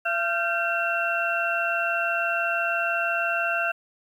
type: tone cluster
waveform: sine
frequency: 678 / 1384 / 1558 / 2714 Hz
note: E5 / F6 / G6 / E7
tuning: +49 / -16 / -11 / +50 cents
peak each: -28 dBFS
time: 0.05-3.72 s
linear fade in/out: 10 ms
effects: 9-bit